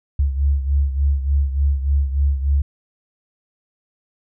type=beating tone pair; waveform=sine; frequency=69.3 / 72.7 Hz; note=C#2 / D2; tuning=0 / -17 cents; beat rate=3.4 Hz; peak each=-16 / -22 dBFS; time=0.19-2.62 s; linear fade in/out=5 ms; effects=none